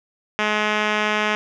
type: tone with low-pass filter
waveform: 5% pulse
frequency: 211.9 Hz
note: G#3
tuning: 35 cents sharp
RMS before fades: -21 dBFS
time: 0.39-1.35 s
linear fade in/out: 0 ms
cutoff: 3400 Hz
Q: 1.3
effects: none